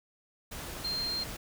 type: tone in noise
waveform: sine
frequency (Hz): 4186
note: C8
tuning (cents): 0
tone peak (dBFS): -31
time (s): 0.84-1.24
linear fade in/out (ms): 10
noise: pink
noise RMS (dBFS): -41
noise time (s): 0.51-1.37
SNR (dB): +7
effects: none